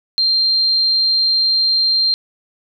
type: tone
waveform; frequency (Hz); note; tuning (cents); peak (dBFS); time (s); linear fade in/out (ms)
sine; 4174; C8; -5; -12; 0.18-2.14; 0
effects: none